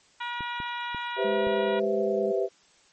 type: harmonic tone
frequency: 480 Hz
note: B4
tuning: 49 cents flat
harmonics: 2 / 3 / 4 / 5 / 6 / 7 / 8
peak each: -33 / -37 / -39 / -41 / -43 / -44 / -45 dBFS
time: 0.2-1.8 s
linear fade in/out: 10 ms
type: clicks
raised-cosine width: 3 ms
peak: -26 dBFS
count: 4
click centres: 0.407 / 0.602 / 0.947 / 1.47 s
type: chord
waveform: sine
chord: C major seventh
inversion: second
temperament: equal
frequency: 392 / 493.9 / 523.3 / 659.3 Hz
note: G4 / B4 / C5 / E5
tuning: 0 / 0 / 0 / 0 cents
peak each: -26 / -30 / -32 / -30 dBFS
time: 1.16-2.49 s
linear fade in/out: 50 ms
type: tone with vibrato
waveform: sine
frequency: 207.7 Hz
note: G#3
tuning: in tune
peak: -33 dBFS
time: 1.24-2.32 s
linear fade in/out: 10 ms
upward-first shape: sine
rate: 1.8 Hz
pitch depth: 9 cents each way
effects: white hiss -60 dBFS RMS until 2.92 s + MP3 32 kbps